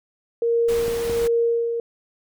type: tone with tremolo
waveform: sine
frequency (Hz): 466.2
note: A#4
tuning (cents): 0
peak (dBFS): -16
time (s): 0.42-1.8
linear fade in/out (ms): 2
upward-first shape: sine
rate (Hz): 1.3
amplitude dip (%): 50
type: noise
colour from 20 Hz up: pink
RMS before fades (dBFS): -33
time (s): 0.68-1.28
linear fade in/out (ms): 10
type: clicks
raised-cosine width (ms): 2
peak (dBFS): -16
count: 2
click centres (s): 0.881 / 1.097
effects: none